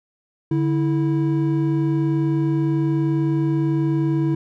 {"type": "tone pair together", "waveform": "triangle", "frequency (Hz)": [145.27, 326.3], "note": ["D3", "E4"], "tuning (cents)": [-19, -18], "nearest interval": "octave + major second", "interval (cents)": 1401, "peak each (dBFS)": [-18, -18], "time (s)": [0.51, 4.35], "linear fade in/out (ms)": 5, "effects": []}